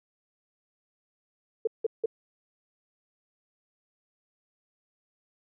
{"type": "tone bursts", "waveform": "sine", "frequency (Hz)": 449.1, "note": "A4", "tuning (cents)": 35, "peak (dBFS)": -22, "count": 3, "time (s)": [1.65, 2.059], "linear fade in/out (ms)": 5, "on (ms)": 23, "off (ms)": 170, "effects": []}